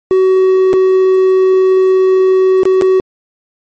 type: tone with dropouts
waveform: triangle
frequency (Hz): 376.3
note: F#4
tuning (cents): +29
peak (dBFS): -4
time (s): 0.11-3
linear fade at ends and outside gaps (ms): 0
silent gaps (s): 0.731-0.737 / 2.633-2.654 / 2.812-2.821
effects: MP3 32 kbps